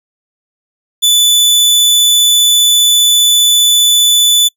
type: tone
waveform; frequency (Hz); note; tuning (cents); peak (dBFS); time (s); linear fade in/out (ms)
sawtooth; 3485; A7; -17; -3; 1.02-4.49; 20
effects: noise-tail reverb RT60 0.1 s tail -26 dB re dry